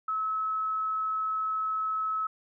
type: tone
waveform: sine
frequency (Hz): 1293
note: E6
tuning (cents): -34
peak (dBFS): -27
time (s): 0.08-2.27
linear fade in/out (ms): 5
effects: none